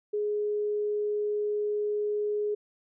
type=tone; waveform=sine; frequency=417.6 Hz; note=G#4; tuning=10 cents sharp; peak=-26 dBFS; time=0.13-2.55 s; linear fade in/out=10 ms; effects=none